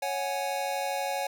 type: chord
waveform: square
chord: C# suspended fourth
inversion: none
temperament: just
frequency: 554.4 / 739.2 / 831.5 Hz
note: C#5 / F#5 / G#5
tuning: 0 / -2 / +2 cents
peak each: -34 dBFS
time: 0.02-1.27 s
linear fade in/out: 5 ms
effects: none